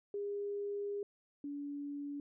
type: tone pair in turn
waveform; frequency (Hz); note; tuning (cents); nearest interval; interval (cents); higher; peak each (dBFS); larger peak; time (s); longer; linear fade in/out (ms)
sine; 406.1 / 286.5; G#4 / D4; -39 / -43; tritone; 604; first; -36 / -39; first; 0.14-1.03 / 1.44-2.2; first; 2
effects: none